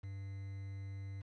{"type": "tone with quantisation", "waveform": "triangle", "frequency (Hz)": 98, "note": "G2", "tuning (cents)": 0, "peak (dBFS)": -40, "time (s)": [0.03, 1.22], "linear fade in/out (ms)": 10, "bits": 10, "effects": ["low-pass 4000 Hz 12 dB/octave"]}